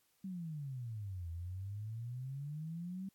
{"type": "exponential two-way sweep", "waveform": "sine", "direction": "down then up", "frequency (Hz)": [196, 82.41, 196], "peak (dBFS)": -40, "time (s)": [0.24, 3.09], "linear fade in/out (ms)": 5, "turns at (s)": 1.3, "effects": ["white hiss -75 dBFS RMS until 3.14 s", "AAC 64 kbps"]}